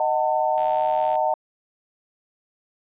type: chord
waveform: sine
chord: D# diminished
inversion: none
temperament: just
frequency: 622.3 / 746.7 / 896 Hz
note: D#5 / F#5 / A5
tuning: 0 / +16 / +31 cents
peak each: -23 dBFS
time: 0-1.34 s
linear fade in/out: 2 ms
type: click train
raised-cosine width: 0.2 ms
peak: -23 dBFS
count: 46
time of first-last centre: 0.58-1.155 s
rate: 78.3 Hz
type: noise with exponential decay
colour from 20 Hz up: violet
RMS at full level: -30 dBFS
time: 1.03-1.27 s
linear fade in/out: 2 ms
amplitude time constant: 51 ms
effects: resampled to 8000 Hz